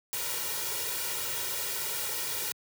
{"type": "noise with comb filter", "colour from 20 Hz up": "white", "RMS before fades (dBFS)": -33, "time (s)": [0.13, 2.52], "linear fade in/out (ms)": 0, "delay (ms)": 2.1, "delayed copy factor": 0.9, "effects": ["high-pass 100 Hz 12 dB/octave"]}